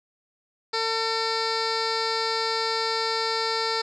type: tone with low-pass filter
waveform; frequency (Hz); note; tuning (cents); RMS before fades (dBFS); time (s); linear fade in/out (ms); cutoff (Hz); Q
15% pulse; 450; A4; +39; -26; 0.73-3.82; 10; 4800; 3.7
effects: none